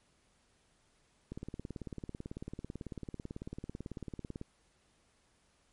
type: click train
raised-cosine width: 3 ms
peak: -28 dBFS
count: 57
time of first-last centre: 1.32-4.414 s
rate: 18.1 Hz
effects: pink hiss -71 dBFS RMS until 5.72 s + MP3 48 kbps